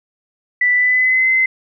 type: tone with pitch glide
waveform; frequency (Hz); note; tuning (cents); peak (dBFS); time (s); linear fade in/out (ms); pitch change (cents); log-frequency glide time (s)
sine; 1977 to 2056; B6 to C7; +1 to -31; -11; 0.61-1.46; 5; +68; 0.74-1.29
effects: none